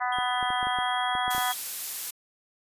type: harmonic tone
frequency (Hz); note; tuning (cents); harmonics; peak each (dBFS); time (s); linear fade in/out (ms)
248.5; B3; +11; 3 / 4 / 5 / 6 / 7 / 8; -29 / -31 / -33 / -35 / -36 / -37; 0-1.53; 20
type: tone with pitch glide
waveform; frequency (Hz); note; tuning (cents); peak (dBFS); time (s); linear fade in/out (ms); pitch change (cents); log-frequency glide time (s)
triangle; 3237 to 3305; G#7 to G#7; -45 to -9; -32; 0.12-1.54; 5; +36; 0.61-1.27
type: clicks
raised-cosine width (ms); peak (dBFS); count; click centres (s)
2; -27; 10; 0.186 / 0.428 / 0.504 / 0.629 / 0.67 / 0.787 / 1.152 / 1.28 / 1.349 / 1.381
type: noise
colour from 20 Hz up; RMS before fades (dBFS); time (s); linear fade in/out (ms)
blue; -32; 1.3-2.11; 10
effects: resampled to 32000 Hz